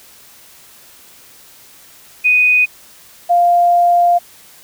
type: tone pair in turn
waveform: sine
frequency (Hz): 2489 / 698.5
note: D#7 / F5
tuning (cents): 0 / 0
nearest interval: octave + minor seventh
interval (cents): 2200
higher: first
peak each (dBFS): -8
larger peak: neither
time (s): 2.24-2.66 / 3.29-4.19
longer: second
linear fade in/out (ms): 20
effects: white hiss -43 dBFS RMS until 4.63 s